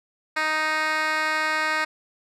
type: tone with band-pass filter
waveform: 10% pulse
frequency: 311.1 Hz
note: D#4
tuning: in tune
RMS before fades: -24 dBFS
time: 0.36-1.85 s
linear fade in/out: 10 ms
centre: 2100 Hz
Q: 1.1
effects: none